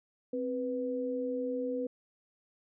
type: tone pair together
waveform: sine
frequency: 261.6 / 493.9 Hz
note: C4 / B4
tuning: 0 / 0 cents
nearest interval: major seventh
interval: 1100 cents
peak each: -35 / -33 dBFS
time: 0.33-1.87 s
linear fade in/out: 5 ms
effects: none